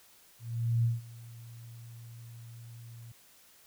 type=tone with ADSR envelope; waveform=sine; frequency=116.54 Hz; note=A#2; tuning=in tune; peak=-23 dBFS; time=0.39-3.12 s; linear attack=450 ms; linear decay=170 ms; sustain=-22 dB; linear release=4 ms; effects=white hiss -60 dBFS RMS until 3.66 s

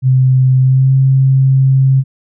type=tone with pitch glide; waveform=sine; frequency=129.9 to 133.55 Hz; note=C3 to C3; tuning=-12 to +36 cents; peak=-6 dBFS; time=0.02-2.04 s; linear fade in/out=50 ms; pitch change=+48 cents; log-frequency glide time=0.6-0.93 s; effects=none

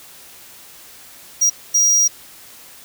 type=tone bursts at uneven times; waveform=square; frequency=5730 Hz; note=F8; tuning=44 cents sharp; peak=-12 dBFS; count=2; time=1.41-1.5 / 1.74-2.08 s; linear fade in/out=10 ms; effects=white hiss -42 dBFS RMS until 2.84 s

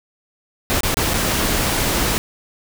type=noise with dropouts; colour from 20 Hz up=pink; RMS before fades=-19 dBFS; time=0.7-2.18 s; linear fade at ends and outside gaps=0 ms; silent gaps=0.807-0.833 / 0.943-0.97 / 1.136-1.141 s; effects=none

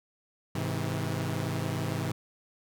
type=chord; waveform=sawtooth; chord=Ab augmented; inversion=none; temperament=equal with one note detuned; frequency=103.83 / 130.81 / 161.42 Hz; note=Ab2 / C3 / E3; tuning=0 / 0 / -36 cents; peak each=-30 / -30 / -30 dBFS; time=0.55-2.12 s; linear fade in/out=5 ms; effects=none

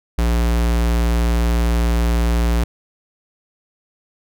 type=tone; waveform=square; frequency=58.27 Hz; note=A#1; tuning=in tune; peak=-15 dBFS; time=0.18-2.64 s; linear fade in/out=5 ms; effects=none

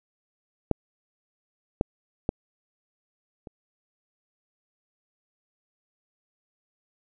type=clicks; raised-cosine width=2 ms; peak=-8 / -8 / -10 / -27 dBFS; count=4; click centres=0.713 / 1.811 / 2.291 / 3.472 s; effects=none

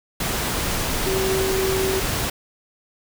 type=tone in noise; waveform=sine; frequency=381.7 Hz; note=G4; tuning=46 cents flat; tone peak=-21 dBFS; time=1.06-2 s; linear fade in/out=5 ms; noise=pink; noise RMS=-24 dBFS; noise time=0.2-2.3 s; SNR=0 dB; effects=none

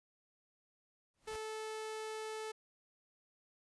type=noise with exponential growth; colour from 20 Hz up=pink; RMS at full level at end=-48 dBFS; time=1.14-1.36 s; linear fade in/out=0 ms; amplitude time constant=47 ms
type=tone; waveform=sawtooth; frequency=436.3 Hz; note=A4; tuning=15 cents flat; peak=-37 dBFS; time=1.27-2.52 s; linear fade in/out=10 ms
effects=resampled to 24000 Hz

